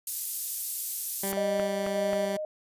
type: high-pass noise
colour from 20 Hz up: white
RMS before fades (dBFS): -31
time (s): 0.07-1.32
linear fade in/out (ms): 2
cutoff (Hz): 8200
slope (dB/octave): 12
type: tone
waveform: 15% pulse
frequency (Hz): 196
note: G3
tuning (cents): 0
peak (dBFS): -24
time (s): 1.23-2.37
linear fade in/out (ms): 5
type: click train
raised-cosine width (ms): 0.5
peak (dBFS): -19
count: 4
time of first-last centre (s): 1.33-2.132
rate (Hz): 3.74
type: tone with tremolo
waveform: sine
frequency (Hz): 616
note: D#5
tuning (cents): -17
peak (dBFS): -26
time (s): 1.37-2.45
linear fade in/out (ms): 2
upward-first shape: square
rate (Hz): 1.7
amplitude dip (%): 40
effects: resampled to 32000 Hz